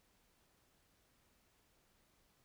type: silence
effects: pink hiss -74 dBFS RMS until 2.44 s

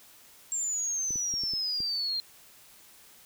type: exponential sweep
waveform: sine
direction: down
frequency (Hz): 7459 to 4164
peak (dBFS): -28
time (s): 0.52-2.2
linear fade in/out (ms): 0
type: clicks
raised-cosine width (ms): 3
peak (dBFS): -31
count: 6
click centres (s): 1.107 / 1.158 / 1.339 / 1.436 / 1.536 / 1.804
effects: white hiss -55 dBFS RMS until 3.25 s

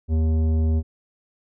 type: tone with tanh clipping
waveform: triangle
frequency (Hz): 79.5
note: D#2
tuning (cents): +38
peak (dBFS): -19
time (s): 0.08-0.83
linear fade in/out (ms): 50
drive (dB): 16
effects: none

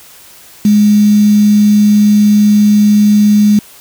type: tone with quantisation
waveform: sine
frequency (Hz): 208.5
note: G#3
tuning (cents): +7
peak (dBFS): -4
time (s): 0.65-3.59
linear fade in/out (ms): 2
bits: 4
effects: white hiss -38 dBFS RMS until 3.8 s

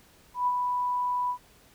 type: tone with ADSR envelope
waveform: sine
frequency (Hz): 987.8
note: B5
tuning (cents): 0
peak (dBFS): -21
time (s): 0.34-1.38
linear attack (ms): 130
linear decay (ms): 44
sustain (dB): -4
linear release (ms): 82
effects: pink hiss -58 dBFS RMS until 1.74 s

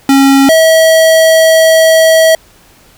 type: tone pair in turn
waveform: square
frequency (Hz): 273.3 / 645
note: C#4 / E5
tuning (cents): -24 / -38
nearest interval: octave + minor third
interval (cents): 1486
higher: second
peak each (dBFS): -4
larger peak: neither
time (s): 0.09-0.49 / 0.49-2.35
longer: second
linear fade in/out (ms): 2
effects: pink hiss -43 dBFS RMS until 2.97 s

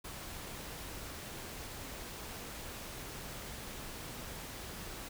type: noise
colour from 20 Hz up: pink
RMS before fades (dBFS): -45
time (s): 0.04-5.09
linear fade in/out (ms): 10
effects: none

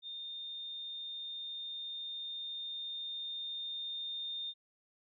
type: tone with level ramp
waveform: sine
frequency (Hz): 3637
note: A#7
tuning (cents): -43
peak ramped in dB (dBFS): -41 to -37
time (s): 0.02-4.54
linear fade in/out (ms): 50
effects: none

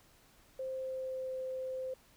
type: tone with pitch glide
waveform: sine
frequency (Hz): 524 to 518.9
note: C5 to C5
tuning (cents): +2 to -14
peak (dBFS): -36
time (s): 0.59-1.94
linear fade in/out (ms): 5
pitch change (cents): -16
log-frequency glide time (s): 0.7-1.34
effects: pink hiss -64 dBFS RMS until 2.16 s

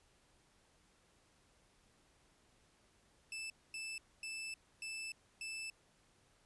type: tone bursts at uneven times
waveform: sawtooth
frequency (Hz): 2637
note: E7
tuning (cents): 0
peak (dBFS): -39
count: 5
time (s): 3.32-3.5 / 3.74-3.98 / 4.23-4.54 / 4.82-5.12 / 5.41-5.7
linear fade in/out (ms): 2
effects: pink hiss -71 dBFS RMS until 6.45 s + resampled to 24000 Hz

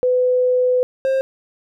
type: tone pair in turn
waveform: sine / triangle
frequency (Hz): 502 / 531.9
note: B4 / C5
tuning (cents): +28 / +28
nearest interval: minor second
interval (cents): 100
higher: second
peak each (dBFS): -13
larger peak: neither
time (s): 0.03-0.83 / 1.05-1.21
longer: first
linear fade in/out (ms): 0
effects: none

